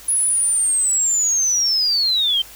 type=linear sweep; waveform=sine; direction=down; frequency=10530 to 3084 Hz; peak=-15 dBFS; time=0.08-2.42 s; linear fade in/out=5 ms; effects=added 50 Hz sine -50 dBFS peak until 2.55 s + white hiss -41 dBFS RMS until 2.55 s